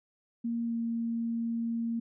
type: tone with pitch glide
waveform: sine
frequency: 233.1 to 231 Hz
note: A#3 to A#3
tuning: 0 to -16 cents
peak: -29 dBFS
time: 0.44-2 s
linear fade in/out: 10 ms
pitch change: -16 cents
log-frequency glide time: 0.65-0.74 s
effects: none